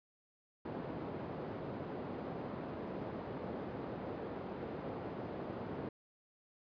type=band-pass noise; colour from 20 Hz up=white; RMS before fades=-43 dBFS; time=0.65-5.89 s; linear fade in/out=5 ms; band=110 to 510 Hz; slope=12 dB/octave; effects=resampled to 11025 Hz